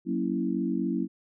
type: chord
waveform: sine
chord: F# dominant seventh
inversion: none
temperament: equal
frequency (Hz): 185 / 233.1 / 277.2 / 329.6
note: F#3 / A#3 / C#4 / E4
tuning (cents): 0 / 0 / 0 / 0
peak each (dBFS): -31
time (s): 0.05-1.08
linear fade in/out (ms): 50
effects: none